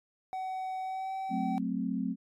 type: tone with pitch glide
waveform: triangle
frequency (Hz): 753 to 767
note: F#5 to G5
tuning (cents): +30 to -38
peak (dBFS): -31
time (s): 0.33-1.58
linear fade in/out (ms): 0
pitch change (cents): +32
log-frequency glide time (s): 0.81-1.13
type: chord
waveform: sine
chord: F# diminished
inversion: none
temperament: equal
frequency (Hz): 185 / 220 / 261.6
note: F#3 / A3 / C4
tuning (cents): 0 / 0 / 0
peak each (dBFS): -34 / -34 / -33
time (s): 1.29-2.16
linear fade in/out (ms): 50
effects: MP3 64 kbps